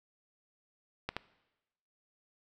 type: clicks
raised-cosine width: 0.3 ms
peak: -18 dBFS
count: 2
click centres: 1.09 / 1.166 s
effects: noise-tail reverb RT60 1.0 s tail -19 dB re dry